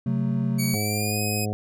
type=chord; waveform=triangle; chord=F# diminished; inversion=second; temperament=just; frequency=133.2 / 185 / 222 Hz; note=C3 / F#3 / A3; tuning=+31 / 0 / +16 cents; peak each=-23 / -26 / -24 dBFS; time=0.06-0.75 s; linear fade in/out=5 ms
type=tone with pitch glide; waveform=10% pulse; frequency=2259 to 2521 Hz; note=C#7 to D#7; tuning=+32 to +22 cents; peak=-19 dBFS; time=0.58-1.46 s; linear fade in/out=20 ms; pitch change=+190 cents; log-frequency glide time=0.73-1.22 s
type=harmonic tone; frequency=105 Hz; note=G#2; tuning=19 cents sharp; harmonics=1 / 2 / 3 / 4 / 5 / 6 / 7; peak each=-27 / -30 / -37 / -34 / -36 / -41 / -36 dBFS; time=0.74-1.53 s; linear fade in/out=0 ms
effects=none